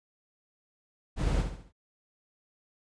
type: noise with echo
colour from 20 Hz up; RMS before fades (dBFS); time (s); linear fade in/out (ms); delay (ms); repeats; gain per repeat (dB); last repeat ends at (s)
brown; -28; 1.16-1.45; 50; 69; 4; -7; 1.726
effects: resampled to 22050 Hz

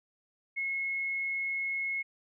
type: tone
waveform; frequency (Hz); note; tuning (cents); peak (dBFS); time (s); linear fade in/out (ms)
sine; 2174; C#7; -34; -30; 0.56-2.03; 20
effects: none

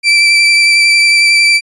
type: tone with vibrato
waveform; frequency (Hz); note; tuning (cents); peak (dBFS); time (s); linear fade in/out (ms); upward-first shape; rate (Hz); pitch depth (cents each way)
30% pulse; 2336; D7; -10; -3; 0.03-1.61; 50; triangle; 11; 19
effects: resampled to 24000 Hz

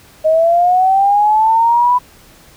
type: linear sweep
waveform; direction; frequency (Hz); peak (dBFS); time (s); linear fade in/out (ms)
sine; up; 622.3 to 997; -8; 0.24-1.99; 20
effects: pink hiss -44 dBFS RMS until 2.56 s

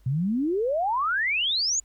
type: exponential sweep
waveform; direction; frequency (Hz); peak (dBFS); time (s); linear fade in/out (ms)
sine; up; 121.7 to 7040; -22; 0.06-1.8; 5
effects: added 50 Hz sine -54 dBFS peak until 1.84 s + pink hiss -67 dBFS RMS until 1.84 s

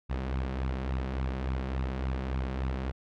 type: tone with flanger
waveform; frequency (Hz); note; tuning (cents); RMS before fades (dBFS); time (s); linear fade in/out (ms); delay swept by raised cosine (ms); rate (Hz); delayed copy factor
sawtooth; 65.41; C2; 0; -32; 0.09-2.92; 20; 0.76 to 5.56; 3.5; +0.55
effects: low-pass 3000 Hz 12 dB/octave

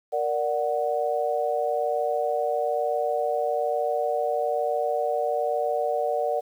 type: chord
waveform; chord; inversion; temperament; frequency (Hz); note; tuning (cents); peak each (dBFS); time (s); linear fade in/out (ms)
sine; Bb augmented; none; equal; 466.2 / 587.3 / 740; Bb4 / D5 / F#5; 0 / 0 / 0; -28 / -26 / -27; 0.12-6.41; 20
effects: 9-bit

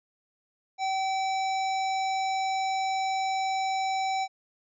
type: harmonic tone with a mistuned harmonic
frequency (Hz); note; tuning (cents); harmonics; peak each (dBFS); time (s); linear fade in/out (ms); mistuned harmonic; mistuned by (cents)
767; G5; -38; 1 / 3 / 5 / 7 / 9; -26 / -36 / -40 / -43 / -45; 0.78-4.28; 50; 5; +50
effects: none

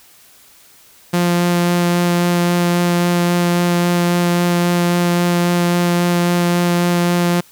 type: tone with vibrato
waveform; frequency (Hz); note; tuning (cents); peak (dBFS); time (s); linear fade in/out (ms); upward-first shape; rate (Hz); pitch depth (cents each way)
sawtooth; 174.6; F3; 0; -9; 1.13-7.41; 10; sine; 3.7; 8
effects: white hiss -47 dBFS RMS until 7.51 s

